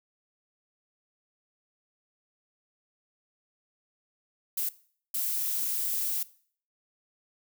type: noise bursts at uneven times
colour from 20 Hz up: violet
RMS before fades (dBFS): -30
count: 2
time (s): 4.57-4.69 / 5.14-6.23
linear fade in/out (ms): 5
effects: noise-tail reverb RT60 0.5 s tail -19 dB re dry